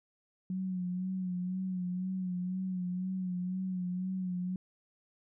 sine tone with vibrato, 183.6 Hz, F#3, 13 cents flat, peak -32 dBFS, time 0.5-4.56 s, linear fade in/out 2 ms, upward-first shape sine, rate 2 Hz, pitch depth 44 cents each way, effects none

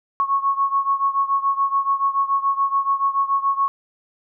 sine beating tone pair, 1100 / 1107 Hz, C#6 / C#6, -14 / -3 cents, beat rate 7 Hz, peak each -19 / -22 dBFS, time 0.2-3.68 s, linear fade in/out 0 ms, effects none

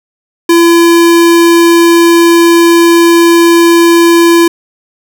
square tone, 338.5 Hz, E4, 46 cents sharp, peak -3 dBFS, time 0.49-4.48 s, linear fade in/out 5 ms, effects none

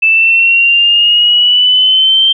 sine exponential sweep, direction up, 2632 to 3148 Hz, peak -5 dBFS, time 0.02-2.33 s, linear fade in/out 10 ms, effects none

